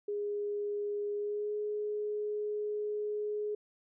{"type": "tone with pitch glide", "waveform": "sine", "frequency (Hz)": [411.8, 419.5], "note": ["G#4", "G#4"], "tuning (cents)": [-15, 17], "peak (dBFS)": -32, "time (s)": [0.08, 3.55], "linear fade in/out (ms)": 5, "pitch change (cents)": 32, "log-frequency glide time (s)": [1.15, 1.55], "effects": []}